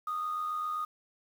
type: tone with amplitude modulation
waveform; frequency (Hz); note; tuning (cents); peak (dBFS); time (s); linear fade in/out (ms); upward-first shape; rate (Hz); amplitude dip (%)
sine; 1236; D#6; -12; -28; 0.07-0.85; 5; sine; 87.5; 45
effects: tanh soft clip ceiling -26 dBFS + 9-bit